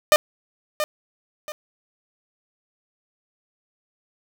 sawtooth tone with echo, 606 Hz, D#5, 46 cents flat, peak -7 dBFS, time 0.12-0.16 s, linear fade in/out 0 ms, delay 680 ms, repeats 2, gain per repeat -10 dB, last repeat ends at 1.52 s, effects 8-bit

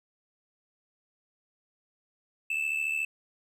triangle tone with amplitude modulation, 2637 Hz, E7, in tune, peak -23 dBFS, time 2.5-3.05 s, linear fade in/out 5 ms, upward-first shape sine, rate 73.9 Hz, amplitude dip 65%, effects none

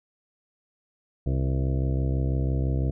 harmonic tone with a mistuned harmonic, 66 Hz, C2, 16 cents sharp, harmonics 1 / 2 / 3 / 4 / 5 / 6 / 7 / 8 / 9 / 10, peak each -25 / -26 / -39 / -35 / -36 / -43 / -40 / -43 / -48 / -44 dBFS, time 1.26-2.91 s, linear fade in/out 5 ms, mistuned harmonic 8, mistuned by -24 cents, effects none

